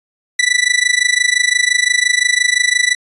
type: tone with amplitude modulation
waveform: sawtooth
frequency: 1971 Hz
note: B6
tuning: 4 cents flat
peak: -4 dBFS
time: 0.39-2.95 s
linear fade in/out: 5 ms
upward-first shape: sine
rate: 25.8 Hz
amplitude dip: 90%
effects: resampled to 24000 Hz